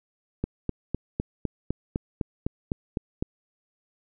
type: click train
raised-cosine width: 3 ms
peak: -13 dBFS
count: 12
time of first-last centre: 0.44-3.225 s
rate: 3.95 Hz
effects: none